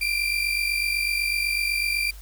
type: tone pair together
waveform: 35% pulse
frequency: 2352 / 2400 Hz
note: D7 / D7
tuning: +2 / +37 cents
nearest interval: unison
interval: 35 cents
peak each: -23 / -24 dBFS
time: 0.01-2.11 s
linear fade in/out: 5 ms
effects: added 50 Hz sine -39 dBFS peak until 2.21 s + white hiss -50 dBFS RMS until 2.21 s